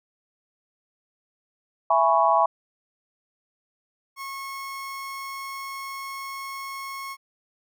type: chord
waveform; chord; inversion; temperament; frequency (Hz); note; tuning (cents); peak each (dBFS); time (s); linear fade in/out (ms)
sine; C# minor seventh; first; equal with one note detuned; 665.4 / 830.6 / 987.8 / 1108.7; E5 / G#5 / B5 / C#6; +16 / 0 / 0 / 0; -22; 1.9-2.46; 5
type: tone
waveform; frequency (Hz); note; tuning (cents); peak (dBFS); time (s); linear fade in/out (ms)
30% pulse; 1091; C#6; -28; -30; 4.16-7.17; 50
effects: none